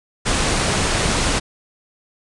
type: low-pass noise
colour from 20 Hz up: pink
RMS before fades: -19 dBFS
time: 0.25-1.4 s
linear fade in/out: 20 ms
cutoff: 9900 Hz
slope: 96 dB/octave
effects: none